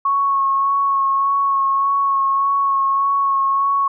sine tone with vibrato, 1101 Hz, C#6, 12 cents flat, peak -14 dBFS, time 0.05-3.88 s, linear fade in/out 5 ms, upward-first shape sine, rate 1.7 Hz, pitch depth 18 cents each way, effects none

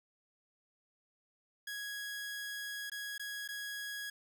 sawtooth tone with dropouts, 1661.2 Hz, G#6, in tune, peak -36 dBFS, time 1.67-4.1 s, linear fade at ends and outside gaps 5 ms, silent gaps 2.899-2.917 / 3.18-3.195 / 3.478-3.487 s, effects none

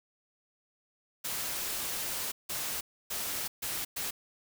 white noise bursts at uneven times, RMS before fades -35 dBFS, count 5, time 1.24-2.32 / 2.49-2.81 / 3.1-3.48 / 3.62-3.85 / 3.96-4.11 s, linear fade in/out 10 ms, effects none

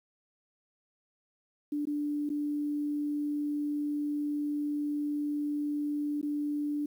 sine tone with dropouts, 293.7 Hz, D4, in tune, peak -29 dBFS, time 1.72-6.86 s, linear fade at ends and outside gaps 5 ms, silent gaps 1.854-1.87 / 2.292-2.3 / 6.214-6.228 s, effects 10-bit

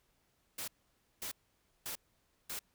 white noise bursts, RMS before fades -41 dBFS, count 4, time 0.58-2.592 s, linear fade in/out 5 ms, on 98 ms, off 540 ms, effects pink hiss -75 dBFS RMS until 2.74 s

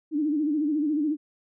sine tone with vibrato, 300.3 Hz, D4, 39 cents sharp, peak -22 dBFS, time 0.11-1.17 s, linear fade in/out 50 ms, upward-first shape sine, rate 14 Hz, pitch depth 96 cents each way, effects none

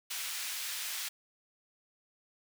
pink high-pass noise, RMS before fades -38 dBFS, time 0.1-1.09 s, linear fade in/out 10 ms, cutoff 2200 Hz, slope 12 dB/octave, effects none

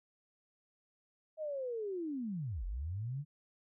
sine linear two-way sweep, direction down then up, 640 to 40.88 to 151.3 Hz, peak -36 dBFS, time 1.37-3.25 s, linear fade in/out 50 ms, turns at 2.65 s, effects none

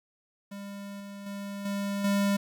square tone with level steps, 200.3 Hz, G3, 38 cents sharp, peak -39 / -41 / -36 / -30 / -24 dBFS, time 0.51-2.37 s, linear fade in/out 10 ms, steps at 1 / 1.26 / 1.65 / 2.04 s, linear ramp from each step 5 ms, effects 10-bit

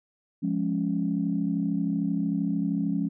sine chord, Db major, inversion first, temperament equal, 174.61 / 207.7 / 277.2 Hz, F3 / Ab3 / Db4, 0 / 0 / 0 cents, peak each -28 dBFS, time 0.42-3.09 s, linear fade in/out 20 ms, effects tanh soft clip ceiling -14 dBFS

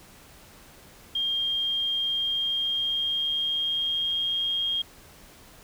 sine tone with pitch glide, 3211 to 3239 Hz, G7 to G#7, +41 to -44 cents, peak -24 dBFS, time 1.15-4.82 s, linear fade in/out 5 ms, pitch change +15 cents, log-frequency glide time 2.2-4.38 s, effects pink hiss -51 dBFS RMS until 5.63 s

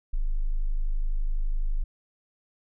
sine tone, 25.96 Hz, G#0, in tune, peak -22 dBFS, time 0.13-1.84 s, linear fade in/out 10 ms, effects none

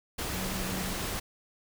sine tone in noise, 187.2 Hz, F#3, 20 cents sharp, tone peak -36 dBFS, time 0.32-0.93 s, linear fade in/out 10 ms, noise pink, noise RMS -34 dBFS, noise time 0.18-1.2 s, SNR -5 dB, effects none

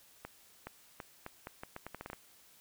accelerating click train, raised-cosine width 0.5 ms, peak -27 dBFS, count 13, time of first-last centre 0.25-2.132 s, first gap 420 ms, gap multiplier 0.79, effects white hiss -62 dBFS RMS until 2.6 s

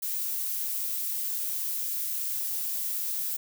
violet noise, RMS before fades -31 dBFS, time 0.02-3.37 s, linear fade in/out 10 ms, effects none

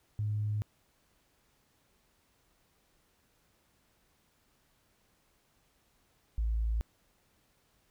sine tone pair in turn, 105.4 / 55.48 Hz, G#2 / A1, +26 / +15 cents, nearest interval major seventh, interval 1111 cents, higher first, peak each -29 / -27 dBFS, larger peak second, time 0.19-0.62 / 6.38-6.81 s, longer neither, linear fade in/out 0 ms, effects tanh soft clip ceiling -23 dBFS + pink hiss -71 dBFS RMS until 7.9 s

